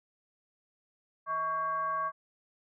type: tone with frequency modulation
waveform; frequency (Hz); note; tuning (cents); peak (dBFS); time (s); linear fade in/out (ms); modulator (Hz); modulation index
sine; 1118; C#6; +14; -29; 1.26-2.12; 50; 479; 0.54
effects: none